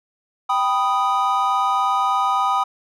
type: chord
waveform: triangle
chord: G augmented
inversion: none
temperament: equal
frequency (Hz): 784 / 987.8 / 1244.5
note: G5 / B5 / D#6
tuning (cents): 0 / 0 / 0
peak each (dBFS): -20 / -20 / -18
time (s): 0.49-2.64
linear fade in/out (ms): 10
effects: none